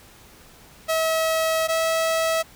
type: tone pair in turn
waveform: sawtooth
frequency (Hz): 644 / 649.6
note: E5 / E5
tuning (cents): -41 / -26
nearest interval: unison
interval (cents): 15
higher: second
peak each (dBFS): -16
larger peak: neither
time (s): 0.88-1.68 / 1.68-2.43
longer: first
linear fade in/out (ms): 20
effects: pink hiss -49 dBFS RMS until 2.55 s